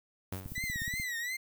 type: tone with exponential decay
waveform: sawtooth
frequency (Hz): 93.7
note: F#2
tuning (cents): +22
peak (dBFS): -30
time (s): 0.32-0.67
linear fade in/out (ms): 5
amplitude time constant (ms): 76
type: noise with tremolo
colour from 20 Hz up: violet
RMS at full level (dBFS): -48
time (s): 0.32-1.04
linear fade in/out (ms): 5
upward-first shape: square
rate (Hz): 6.3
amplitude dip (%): 60
type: click train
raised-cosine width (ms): 5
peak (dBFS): -29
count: 10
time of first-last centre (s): 0.46-0.999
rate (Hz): 16.7
type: tone with vibrato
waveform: 40% pulse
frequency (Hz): 1961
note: B6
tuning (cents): -13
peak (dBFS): -33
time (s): 0.55-1.37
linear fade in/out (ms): 10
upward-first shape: triangle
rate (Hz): 2.8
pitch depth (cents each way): 130
effects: none